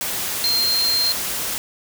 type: tone in noise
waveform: sine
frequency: 4182 Hz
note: C8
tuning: 2 cents flat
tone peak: -17 dBFS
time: 0.44-1.12 s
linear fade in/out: 0 ms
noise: white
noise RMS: -25 dBFS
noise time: 0.01-1.58 s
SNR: +5 dB
effects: none